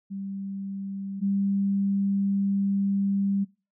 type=tone pair in turn; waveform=sine; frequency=196 / 197.82 Hz; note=G3 / G3; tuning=0 / +16 cents; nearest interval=unison; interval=16 cents; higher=second; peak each=-31 / -22 dBFS; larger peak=second; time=0.1-1.21 / 1.21-3.45 s; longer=second; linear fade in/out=20 ms; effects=noise-tail reverb RT60 0.3 s tail -23 dB re dry